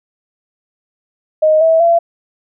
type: tone with pitch steps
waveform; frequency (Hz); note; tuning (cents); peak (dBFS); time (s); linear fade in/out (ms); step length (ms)
sine; 622.3 / 649.5 / 677.8; D#5 / E5 / E5; 0 / -26 / +48; -7; 1.42-1.99; 10; 190
effects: none

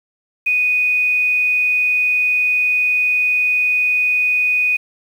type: tone with quantisation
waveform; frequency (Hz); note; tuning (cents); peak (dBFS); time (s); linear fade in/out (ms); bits
sine; 2484; D#7; -3; -13; 0.46-4.77; 10; 7
effects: none

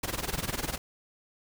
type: noise with tremolo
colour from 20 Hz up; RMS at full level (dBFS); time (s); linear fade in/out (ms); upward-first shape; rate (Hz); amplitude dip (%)
pink; -30; 0.03-0.78; 5; sine; 20; 85
effects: none

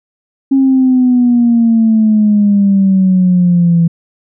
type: exponential sweep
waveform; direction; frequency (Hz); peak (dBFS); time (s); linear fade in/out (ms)
sine; down; 271.9 to 166.5; -5; 0.51-3.88; 10
effects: tanh soft clip ceiling -1 dBFS

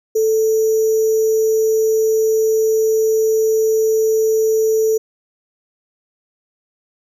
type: tone with sample-and-hold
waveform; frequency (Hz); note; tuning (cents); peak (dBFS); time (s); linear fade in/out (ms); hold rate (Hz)
sine; 440; A4; 0; -12; 0.15-4.98; 10; 6300
effects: none

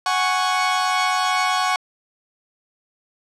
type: chord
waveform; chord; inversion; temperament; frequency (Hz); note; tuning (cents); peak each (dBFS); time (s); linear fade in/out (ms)
sawtooth; F# suspended second; none; equal; 740 / 830.6 / 1108.7; F#5 / G#5 / C#6; 0 / 0 / 0; -18 / -22 / -17; 0.06-1.76; 2
effects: low-pass 7000 Hz 12 dB/octave

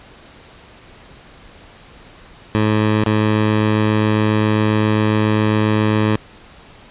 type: tone with dropouts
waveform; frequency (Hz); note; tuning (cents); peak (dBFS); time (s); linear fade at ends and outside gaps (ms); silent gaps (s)
15% pulse; 107.4; A2; -41; -7; 2.55-6.16; 0; 3.038-3.063
effects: pink hiss -43 dBFS RMS until 6.9 s + resampled to 8000 Hz

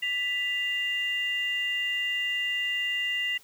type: tone pair together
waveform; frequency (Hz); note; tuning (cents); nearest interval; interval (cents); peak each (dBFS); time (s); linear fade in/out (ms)
sine; 1979.9 / 2800; B6 / F7; +4 / +4; tritone; 600; -28; 0.02-3.38; 10
effects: tanh soft clip ceiling -19 dBFS + white hiss -56 dBFS RMS until 3.43 s

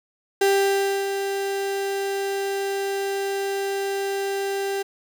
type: tone with ADSR envelope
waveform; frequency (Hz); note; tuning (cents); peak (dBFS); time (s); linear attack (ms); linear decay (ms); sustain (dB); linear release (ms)
35% pulse; 394.2; G4; +10; -14; 0.41-4.83; 6; 640; -8; 13
effects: 9-bit

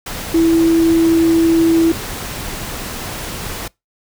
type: tone in noise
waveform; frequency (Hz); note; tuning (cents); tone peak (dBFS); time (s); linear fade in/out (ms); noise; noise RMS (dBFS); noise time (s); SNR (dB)
sine; 329.6; E4; 0; -9; 0.34-1.92; 5; pink; -26; 0.06-3.68; +14
effects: noise-tail reverb RT60 0.2 s tail -24 dB re dry

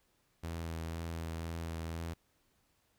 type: tone with vibrato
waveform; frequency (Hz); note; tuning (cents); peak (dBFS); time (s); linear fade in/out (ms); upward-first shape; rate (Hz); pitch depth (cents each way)
sawtooth; 82.41; E2; 0; -34; 0.43-2.14; 10; sine; 2; 17
effects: pink hiss -74 dBFS RMS until 2.98 s

